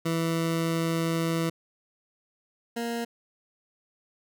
20% pulse tone pair in turn, 164.81 / 234 Hz, E3 / A#3, 0 / +7 cents, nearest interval tritone, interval 607 cents, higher second, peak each -20 / -24 dBFS, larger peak first, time 0.05-1.5 / 2.76-3.05 s, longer first, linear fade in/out 10 ms, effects none

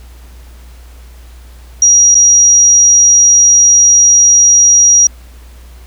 sine tone with dropouts, 5740 Hz, F8, 47 cents sharp, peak -3 dBFS, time 1.82-5.07 s, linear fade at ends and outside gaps 2 ms, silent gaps 2.145-2.152 s, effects added 60 Hz sine -32 dBFS peak until 5.86 s + pink hiss -44 dBFS RMS until 5.86 s

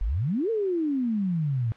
sine exponential two-way sweep, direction up then down, 41.2 to 466.2 to 108.9 Hz, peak -23 dBFS, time 0.01-1.72 s, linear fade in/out 0 ms, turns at 0.5 s, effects white hiss -51 dBFS RMS until 1.76 s + low-pass 2000 Hz 12 dB/octave

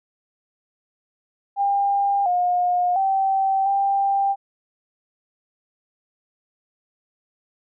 sine tone with pitch steps, 800 / 715 / 775 / 791 Hz, G5 / F5 / G5 / G5, +35 / +41 / -20 / +15 cents, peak -17 dBFS, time 1.56-4.36 s, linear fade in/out 50 ms, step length 700 ms, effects none

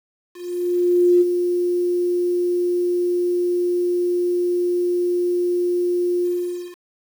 sine tone with ADSR envelope, 354 Hz, F4, 23 cents sharp, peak -10 dBFS, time 0.33-6.77 s, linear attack 880 ms, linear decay 27 ms, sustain -7 dB, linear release 530 ms, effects 7-bit

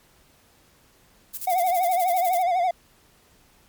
violet noise with tremolo, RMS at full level -31 dBFS, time 1.33-2.43 s, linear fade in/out 20 ms, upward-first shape square, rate 12 Hz, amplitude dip 75%
triangle tone with vibrato, 718 Hz, F5, 48 cents sharp, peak -17 dBFS, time 1.47-2.71 s, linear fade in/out 5 ms, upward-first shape sine, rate 12 Hz, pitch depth 89 cents each way
effects pink hiss -58 dBFS RMS until 3.68 s + MP3 96 kbps

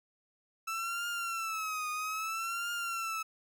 30% pulse tone with vibrato, 1318.5 Hz, E6, in tune, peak -31 dBFS, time 0.67-3.23 s, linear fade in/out 10 ms, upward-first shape triangle, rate 0.61 Hz, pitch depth 120 cents each way, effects none

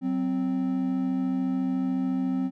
triangle tone pair together, 186.8 / 260.8 Hz, F#3 / C4, +17 / -5 cents, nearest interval tritone, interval 578 cents, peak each -28 / -23 dBFS, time 0.01-2.51 s, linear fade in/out 50 ms, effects none

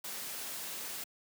white noise, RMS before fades -41 dBFS, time 0.04-1.04 s, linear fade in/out 5 ms, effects high-pass 150 Hz 12 dB/octave

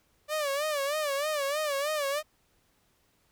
sawtooth tone with vibrato, 584 Hz, D5, 10 cents flat, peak -24 dBFS, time 0.28-2.23 s, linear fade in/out 50 ms, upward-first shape sine, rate 3.2 Hz, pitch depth 110 cents each way, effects pink hiss -69 dBFS RMS until 3.31 s

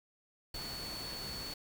sine tone in noise, 4435 Hz, C#8, in tune, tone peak -42 dBFS, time 0.54-1.54 s, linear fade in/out 5 ms, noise pink, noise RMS -45 dBFS, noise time 0.54-1.54 s, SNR 0 dB, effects none

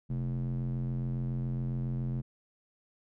square tone with band-pass filter, 43.61 Hz, F1, 2 cents flat, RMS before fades -33 dBFS, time 0.09-2.22 s, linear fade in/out 20 ms, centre 160 Hz, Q 3.6, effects none

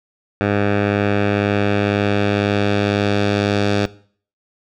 10% pulse tone with low-pass filter sweep, 102 Hz, G#2, 31 cents flat, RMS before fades -18 dBFS, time 0.41-3.86 s, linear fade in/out 0 ms, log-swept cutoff 2100 to 4500 Hz, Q 1.3, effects noise-tail reverb RT60 0.5 s tail -19 dB re dry

